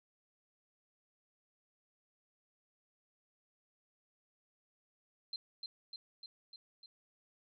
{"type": "tone with echo", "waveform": "sine", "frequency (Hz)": 4129, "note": "C8", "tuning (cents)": -24, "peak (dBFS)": -38, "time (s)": [5.33, 5.36], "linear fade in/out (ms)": 2, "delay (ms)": 300, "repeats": 5, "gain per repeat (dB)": -3, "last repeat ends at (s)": 6.86, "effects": []}